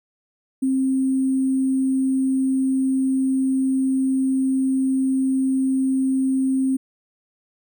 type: tone with sample-and-hold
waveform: sine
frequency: 264.4 Hz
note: C4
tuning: 18 cents sharp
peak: -17 dBFS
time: 0.62-6.77 s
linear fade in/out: 10 ms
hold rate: 8820 Hz
effects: none